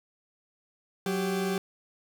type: tone pair together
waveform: 40% pulse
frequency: 185.36 / 392 Hz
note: F#3 / G4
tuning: +3 / 0 cents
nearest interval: octave + minor second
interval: 1297 cents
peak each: -29 / -29 dBFS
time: 1.06-1.58 s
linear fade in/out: 2 ms
effects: none